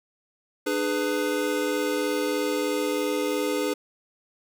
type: chord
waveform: square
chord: G# diminished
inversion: second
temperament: just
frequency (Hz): 299 / 415.3 / 498.4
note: D4 / G#4 / B4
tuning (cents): +31 / 0 / +16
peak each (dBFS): -29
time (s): 0.66-3.74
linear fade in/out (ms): 10
effects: none